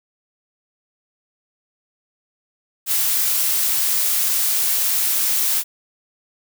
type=noise; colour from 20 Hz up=blue; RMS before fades=-19 dBFS; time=2.86-5.64 s; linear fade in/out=50 ms; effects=none